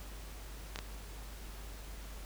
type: clicks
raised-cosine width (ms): 0.2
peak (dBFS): -21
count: 2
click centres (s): 0.759 / 0.789
effects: added 50 Hz sine -45 dBFS peak until 2.25 s + pink hiss -52 dBFS RMS until 2.25 s